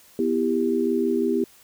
sine chord, E minor, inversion second, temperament just, 247.2 / 329.6 / 395.6 Hz, B3 / E4 / G4, +2 / 0 / +16 cents, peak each -24 / -25 / -23 dBFS, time 0.19-1.44 s, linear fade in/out 2 ms, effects white hiss -53 dBFS RMS until 1.63 s

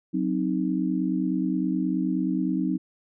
sine chord, C diminished, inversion second, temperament equal, 185 / 261.6 / 311.1 Hz, Gb3 / C4 / Eb4, 0 / 0 / 0 cents, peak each -27 dBFS, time 0.13-2.78 s, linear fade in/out 20 ms, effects none

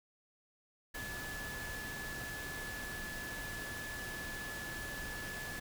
sine tone in noise, 1720 Hz, A6, 40 cents flat, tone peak -43 dBFS, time 0.94-5.6 s, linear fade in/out 10 ms, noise pink, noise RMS -45 dBFS, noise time 0.94-5.6 s, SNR -1 dB, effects none

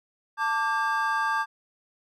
triangle tone cluster, 888 / 1171 / 1607 Hz, A5 / D6 / G6, +16 / -5 / +43 cents, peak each -26 dBFS, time 0.37-1.46 s, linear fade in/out 50 ms, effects none

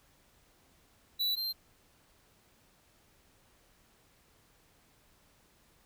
square tone pair in turn, 3951 / 4157 Hz, B7 / C8, 0 / -12 cents, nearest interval minor second, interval 88 cents, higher second, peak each -29 / -33 dBFS, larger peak first, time 1.19-1.36 / 1.36-1.53 s, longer neither, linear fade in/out 20 ms, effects pink hiss -66 dBFS RMS until 5.85 s

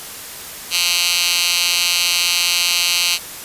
10% pulse tone with high-pass filter, 174.7 Hz, F3, 1 cent sharp, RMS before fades -17 dBFS, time 0.7-3.19 s, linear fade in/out 50 ms, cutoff 3400 Hz, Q 2, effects white hiss -32 dBFS RMS until 3.44 s + resampled to 32000 Hz

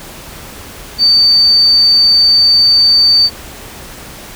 sine tone, 4580 Hz, D8, 44 cents flat, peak -5 dBFS, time 0.98-3.3 s, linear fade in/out 50 ms, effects pink hiss -31 dBFS RMS until 4.35 s

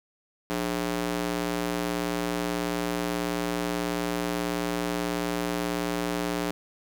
square tone with high-pass filter, 59.2 Hz, A#1, 27 cents sharp, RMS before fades -29 dBFS, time 0.5-6.51 s, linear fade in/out 0 ms, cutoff 260 Hz, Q 1, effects none

